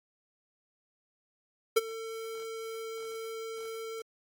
square tone with ADSR envelope, 449 Hz, A4, 35 cents sharp, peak -19 dBFS, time 1.76-4.02 s, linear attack 12 ms, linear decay 27 ms, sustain -19 dB, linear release 4 ms, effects AAC 64 kbps

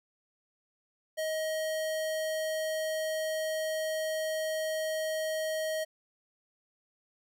square tone, 630 Hz, D#5, 21 cents sharp, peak -31 dBFS, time 1.17-5.85 s, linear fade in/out 20 ms, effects none

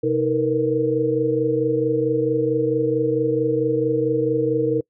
sine tone cluster, 128.3 / 314.7 / 459 / 483.5 Hz, C3 / D#4 / A#4 / B4, -34 / +20 / -27 / -37 cents, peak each -27 / -23 / -19 / -26 dBFS, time 0.03-4.81 s, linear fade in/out 10 ms, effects noise-tail reverb RT60 0.1 s tail -24 dB re dry

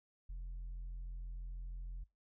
sine tone, 43.12 Hz, F1, 21 cents flat, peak -39 dBFS, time 0.29-2.04 s, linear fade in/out 10 ms, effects noise-tail reverb RT60 0.2 s tail -22 dB re dry + tanh soft clip ceiling -41 dBFS

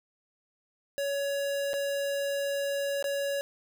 square tone with dropouts, 561 Hz, C#5, 21 cents sharp, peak -29 dBFS, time 0.98-3.41 s, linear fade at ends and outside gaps 0 ms, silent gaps 1.733-1.739 / 3.026-3.042 s, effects none

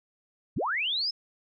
sine linear sweep, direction up, 54.3 to 5274 Hz, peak -26 dBFS, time 0.56-1.11 s, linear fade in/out 10 ms, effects none

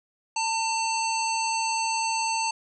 harmonic tone with a mistuned harmonic, 898 Hz, A5, 35 cents sharp, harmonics 1 / 3 / 5 / 7 / 9, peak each -26 / -31 / -33 / -34 / -36 dBFS, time 0.36-2.51 s, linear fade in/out 5 ms, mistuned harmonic 9, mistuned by -22 cents, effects none

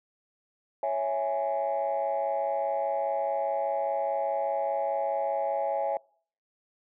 sine chord, C# minor, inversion none, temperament equal, 554.4 / 659.3 / 830.6 Hz, C#5 / E5 / G#5, 0 / 0 / 0 cents, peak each -29 dBFS, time 0.83-5.97 s, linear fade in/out 2 ms, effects noise-tail reverb RT60 0.5 s tail -25 dB re dry + tanh soft clip ceiling -20 dBFS

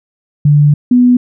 sine tone pair in turn, 146.83 / 246.9 Hz, D3 / B3, 0 / 0 cents, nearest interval major sixth, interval 900 cents, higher second, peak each -4 dBFS, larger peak neither, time 0.45-0.74 / 0.91-1.17 s, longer first, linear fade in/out 5 ms, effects none

